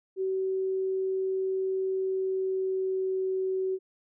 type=tone with pitch glide; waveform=sine; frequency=380 to 377.6 Hz; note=F#4 to F#4; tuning=+46 to +35 cents; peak=-26 dBFS; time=0.16-3.79 s; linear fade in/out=50 ms; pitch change=-11 cents; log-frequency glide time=1.9-3.27 s; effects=none